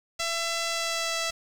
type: tone with pitch glide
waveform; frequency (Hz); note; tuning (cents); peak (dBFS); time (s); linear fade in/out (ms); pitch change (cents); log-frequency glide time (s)
5% pulse; 670 to 662.3; E5 to E5; +28 to +8; -15; 0.19-1.31; 10; -20; 0.68-1.17
effects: low-pass 8000 Hz 12 dB/octave + 7-bit